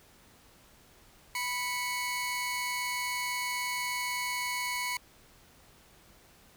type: tone pair together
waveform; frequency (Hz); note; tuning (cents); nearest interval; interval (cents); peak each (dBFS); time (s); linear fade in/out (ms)
sawtooth; 987.8 / 2216; B5 / C#7; 0 / -1; octave + major second; 1399; -31 / -30; 1.35-4.97; 2
effects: pink hiss -59 dBFS RMS until 6.56 s

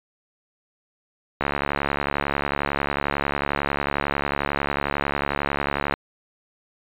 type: click train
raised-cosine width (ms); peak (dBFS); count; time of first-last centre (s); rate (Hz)
0.5; -7; 323; 1.41-5.939; 71.1
effects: resampled to 8000 Hz

